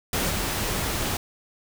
pink noise with level steps, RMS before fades -25 / -27 dBFS, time 0.13-1.17 s, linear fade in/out 2 ms, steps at 0.3 s, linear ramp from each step 5 ms, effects none

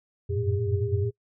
sine tone cluster, 91.5 / 95.9 / 106.8 / 115.9 / 402.9 Hz, F#2 / G2 / G#2 / A#2 / G4, -19 / -37 / +49 / -10 / +48 cents, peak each -30 dBFS, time 0.29-1.11 s, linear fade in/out 20 ms, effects noise-tail reverb RT60 0.1 s tail -24 dB re dry

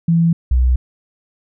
sine tone pair in turn, 167.1 / 62.59 Hz, E3 / B1, +24 / +24 cents, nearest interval octave + perfect fourth, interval 1700 cents, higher first, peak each -10 dBFS, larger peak neither, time 0.08-0.33 / 0.51-0.76 s, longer neither, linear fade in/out 5 ms, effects none

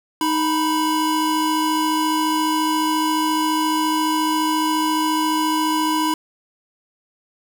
square tone pair together, 311.1 / 987.7 Hz, D#4 / B5, 0 / 0 cents, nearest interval octave + minor sixth, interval 2000 cents, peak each -21 dBFS, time 0.21-6.14 s, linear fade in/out 2 ms, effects none

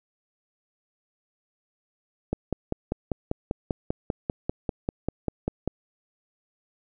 click train, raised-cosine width 2 ms, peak -12 dBFS, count 18, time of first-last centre 2.33-5.676 s, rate 5.08 Hz, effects none

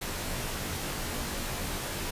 pink noise with comb filter, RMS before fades -34 dBFS, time 0.01-2.11 s, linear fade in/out 10 ms, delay 19 ms, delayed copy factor -0.85, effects resampled to 32000 Hz

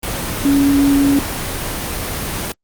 sine tone in noise, 280.1 Hz, C#4, 18 cents sharp, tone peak -10 dBFS, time 0.45-1.19 s, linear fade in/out 2 ms, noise pink, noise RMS -22 dBFS, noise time 0.03-2.52 s, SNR +9 dB, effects Opus 24 kbps

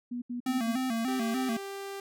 sine tone bursts, 243.2 Hz, B3, 26 cents flat, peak -32 dBFS, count 4, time 0.11-0.772 s, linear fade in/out 10 ms, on 110 ms, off 74 ms
square tone with vibrato, 242.7 Hz, B3, 30 cents flat, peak -29 dBFS, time 0.46-1.57 s, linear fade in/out 5 ms, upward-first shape square, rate 3.4 Hz, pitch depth 110 cents each way
sawtooth tone with pitch glide, 392 to 394.7 Hz, G4 to G4, 0 to +12 cents, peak -33 dBFS, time 1.08-2 s, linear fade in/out 2 ms, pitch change +12 cents, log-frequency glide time 1.32-1.75 s
effects none

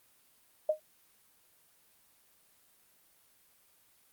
sine tone with exponential decay, 617 Hz, D#5, 15 cents flat, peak -21 dBFS, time 0.69-0.8 s, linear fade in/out 5 ms, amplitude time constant 22 ms, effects white hiss -66 dBFS RMS until 4.12 s + Opus 32 kbps

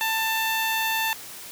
10% pulse tone with notch filter, 889 Hz, A5, 18 cents sharp, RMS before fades -25 dBFS, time 0.01-1.13 s, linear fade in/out 0 ms, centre 5100 Hz, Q 1.7, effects white hiss -40 dBFS RMS until 1.51 s + high-pass 80 Hz 12 dB/octave

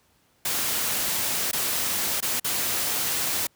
white noise with dropouts, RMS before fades -26 dBFS, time 0.45-3.47 s, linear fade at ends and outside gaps 5 ms, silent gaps 1.514-1.53 / 2.205-2.225 / 2.399-2.444 s, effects pink hiss -64 dBFS RMS until 3.55 s + high-pass 60 Hz 12 dB/octave

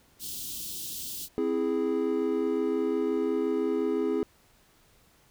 white band-stop noise, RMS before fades -37 dBFS, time 0.19-1.29 s, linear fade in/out 50 ms, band 370 to 3000 Hz, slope 48 dB/octave
triangle chord, C augmented, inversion none, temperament equal, 261.6 / 329.6 / 415.3 Hz, C4 / E4 / G#4, 0 / 0 / 0 cents, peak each -29 / -28 / -26 dBFS, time 1.38-4.23 s, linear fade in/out 0 ms
effects pink hiss -62 dBFS RMS until 5.3 s

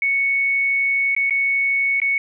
sine tone with dropouts, 2217 Hz, C#7, in tune, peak -16 dBFS, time 0.02-2.18 s, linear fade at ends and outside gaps 2 ms, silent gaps 1.15-1.164 / 1.298-1.307 / 2.001-2.017 s, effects none

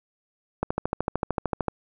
click train, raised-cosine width 1 ms, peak -10 dBFS, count 15, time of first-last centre 0.63-1.683 s, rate 13.3 Hz, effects none

